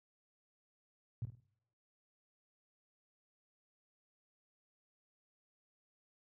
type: tone with echo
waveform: sine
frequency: 116.54 Hz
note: A#2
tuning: in tune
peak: -35 dBFS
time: 1.22-1.25 s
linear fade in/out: 0 ms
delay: 50 ms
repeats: 4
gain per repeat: -9 dB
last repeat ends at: 1.45 s
effects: noise-tail reverb RT60 0.9 s tail -26 dB re dry + high-pass 60 Hz 12 dB/octave